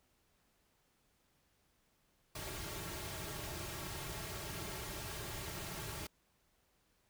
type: noise with comb filter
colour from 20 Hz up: pink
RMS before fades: -44 dBFS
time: 2.35-6.07 s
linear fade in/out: 5 ms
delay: 4 ms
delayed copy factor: -0.7
effects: pink hiss -75 dBFS RMS until 7.09 s